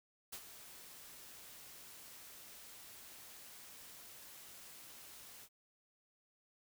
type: noise with ADSR envelope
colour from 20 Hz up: white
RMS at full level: -45 dBFS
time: 0.32-5.49 s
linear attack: 12 ms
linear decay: 64 ms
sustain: -10 dB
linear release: 57 ms
effects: none